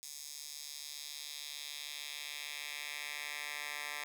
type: tone with high-pass filter sweep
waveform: 10% pulse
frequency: 146.83 Hz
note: D3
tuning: in tune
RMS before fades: -44 dBFS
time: 0.03-4.04 s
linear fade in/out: 0 ms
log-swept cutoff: 6100 to 1600 Hz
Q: 1.5
effects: none